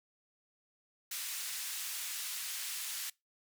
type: band-pass noise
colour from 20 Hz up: white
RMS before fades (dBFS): -40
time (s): 1.11-3.1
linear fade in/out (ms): 5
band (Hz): 1700 to 14000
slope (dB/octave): 12
effects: noise-tail reverb RT60 0.2 s tail -23 dB re dry